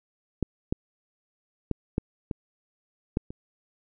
clicks, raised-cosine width 3 ms, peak -12 / -12 / -13 / -11 / -17 / -11 / -25 dBFS, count 7, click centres 0.427 / 0.725 / 1.713 / 1.981 / 2.312 / 3.171 / 3.305 s, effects none

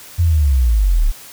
sine linear sweep, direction down, 88.6 to 31.7 Hz, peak -10 dBFS, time 0.18-1.12 s, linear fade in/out 20 ms, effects white hiss -38 dBFS RMS until 1.32 s

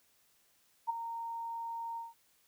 sine tone with ADSR envelope, 923 Hz, A#5, 17 cents flat, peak -27 dBFS, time 0.87-2.14 s, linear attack 27 ms, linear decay 13 ms, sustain -10 dB, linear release 170 ms, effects white hiss -70 dBFS RMS until 2.47 s

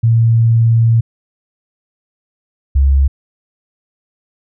sine tone pair in turn, 114.8 / 68.41 Hz, A#2 / C#2, -26 / -22 cents, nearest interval major sixth, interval 896 cents, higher first, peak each -7 dBFS, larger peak neither, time 0.03-1.01 / 2.75-3.08 s, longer first, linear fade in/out 10 ms, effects none

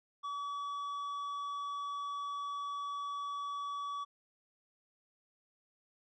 sine tone with tanh clipping, 1141 Hz, C#6, 50 cents sharp, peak -38 dBFS, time 0.23-4.05 s, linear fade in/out 20 ms, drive 7 dB, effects none

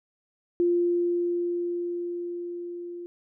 sine tone with level ramp, 348.4 Hz, F4, 4 cents flat, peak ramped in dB -19 to -35 dBFS, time 0.6-3.06 s, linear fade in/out 0 ms, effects none

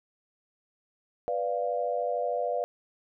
sine chord, B diminished, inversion none, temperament equal, 493.9 / 587.3 / 698.5 Hz, B4 / D5 / F5, 0 / 0 / 0 cents, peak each -31 dBFS, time 1.28-2.64 s, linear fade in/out 0 ms, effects none

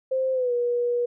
sine tone with pitch glide, 523.3 to 482.6 Hz, C5 to B4, 0 to -40 cents, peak -21 dBFS, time 0.11-1.06 s, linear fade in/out 10 ms, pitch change -140 cents, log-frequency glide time 0.33-0.53 s, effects none

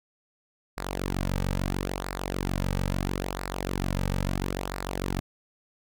sawtooth tone with flanger, 46.72 Hz, F#1, 18 cents sharp, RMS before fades -30 dBFS, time 0.77-5.2 s, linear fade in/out 10 ms, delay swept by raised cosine 0.31 to 2.91 ms, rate 0.75 Hz, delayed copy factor -0.7, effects none

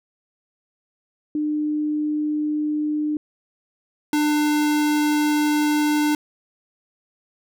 sine / square tone pair in turn, 301.3 / 299 Hz, D4 / D4, +44 / +31 cents, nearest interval unison, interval 13 cents, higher first, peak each -20 / -18 dBFS, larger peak second, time 1.35-3.17 / 4.13-6.15 s, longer second, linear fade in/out 2 ms, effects none

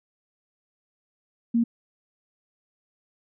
sine tone, 233.1 Hz, A#3, in tune, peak -18 dBFS, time 1.54-1.64 s, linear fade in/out 10 ms, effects none

